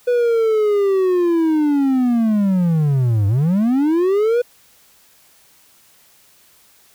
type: linear two-way sweep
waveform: triangle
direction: down then up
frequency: 493.9 to 96.6 to 493.9 Hz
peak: -11 dBFS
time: 0.07-4.42 s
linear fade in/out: 10 ms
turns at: 3.27 s
effects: white hiss -52 dBFS RMS until 6.94 s